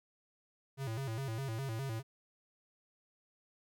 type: tone with vibrato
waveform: square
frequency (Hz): 123.47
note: B2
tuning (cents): 0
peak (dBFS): -37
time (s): 0.77-2.03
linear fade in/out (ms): 50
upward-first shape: square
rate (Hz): 4.9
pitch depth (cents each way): 170
effects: none